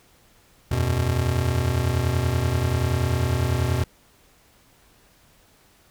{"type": "chord", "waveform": "square", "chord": "E suspended second", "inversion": "none", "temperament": "just", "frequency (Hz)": [82.41, 92.71, 123.61], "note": ["E2", "F#2", "B2"], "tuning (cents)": [0, 4, 2], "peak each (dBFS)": [-26, -27, -24], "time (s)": [0.71, 3.84], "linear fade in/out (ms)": 5, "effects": ["pink hiss -57 dBFS RMS until 5.9 s"]}